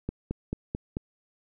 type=click train; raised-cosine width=3 ms; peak=-17 dBFS; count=5; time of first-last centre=0.09-0.969 s; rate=4.55 Hz; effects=none